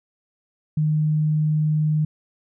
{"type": "tone", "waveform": "sine", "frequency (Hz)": 153.4, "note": "D#3", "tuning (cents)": -24, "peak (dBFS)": -17, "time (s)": [0.77, 2.05], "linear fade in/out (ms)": 5, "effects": []}